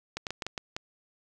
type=clicks; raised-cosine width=0.2 ms; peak=-16 dBFS; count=7; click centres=0.17 / 0.268 / 0.306 / 0.422 / 0.466 / 0.578 / 0.765 s; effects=none